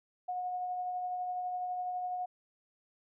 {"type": "tone with tremolo", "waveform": "sine", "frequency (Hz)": 726, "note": "F#5", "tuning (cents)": -33, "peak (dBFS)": -32, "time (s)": [0.28, 2.26], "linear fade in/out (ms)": 10, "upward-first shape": "triangle", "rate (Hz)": 12, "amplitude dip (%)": 30, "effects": []}